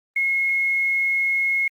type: tone with quantisation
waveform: sine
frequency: 2166 Hz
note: C#7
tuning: 41 cents flat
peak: -18 dBFS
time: 0.16-1.68 s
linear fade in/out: 5 ms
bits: 8
effects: Opus 32 kbps